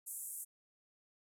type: band-pass noise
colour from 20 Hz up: white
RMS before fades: -45 dBFS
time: 0.06-0.45 s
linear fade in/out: 20 ms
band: 7600 to 13000 Hz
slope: 48 dB/octave
effects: none